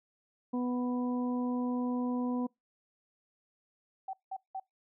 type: harmonic tone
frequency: 247.4 Hz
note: B3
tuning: 3 cents sharp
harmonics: 1 / 2 / 3 / 4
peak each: -30 / -40 / -45 / -43 dBFS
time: 0.53-2.47 s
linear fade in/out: 10 ms
type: tone bursts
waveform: sine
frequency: 767 Hz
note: G5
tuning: 38 cents flat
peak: -35 dBFS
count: 3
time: 4.08-4.599 s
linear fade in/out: 5 ms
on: 53 ms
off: 180 ms
effects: noise-tail reverb RT60 0.2 s tail -26 dB re dry